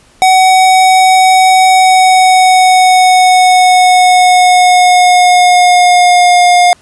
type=tone with pitch glide; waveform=square; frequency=751 to 712.1 Hz; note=F#5 to F5; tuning=+26 to +33 cents; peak=-4 dBFS; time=0.22-6.73 s; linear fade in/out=0 ms; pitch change=-93 cents; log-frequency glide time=1.62-6.42 s; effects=pink hiss -45 dBFS RMS until 6.81 s + resampled to 24000 Hz